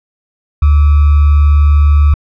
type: tone with sample-and-hold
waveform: sine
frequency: 73.42 Hz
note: D2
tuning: in tune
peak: -4 dBFS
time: 0.62-2.14 s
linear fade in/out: 5 ms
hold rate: 1225 Hz
effects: low-pass 2000 Hz 12 dB/octave